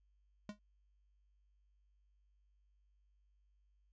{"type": "tone with exponential decay", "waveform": "square", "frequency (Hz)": 207.9, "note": "G#3", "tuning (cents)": 2, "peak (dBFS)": -40, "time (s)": [0.49, 0.59], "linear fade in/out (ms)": 2, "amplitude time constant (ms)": 20, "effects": ["added 50 Hz sine -70 dBFS peak until 3.92 s", "resampled to 16000 Hz"]}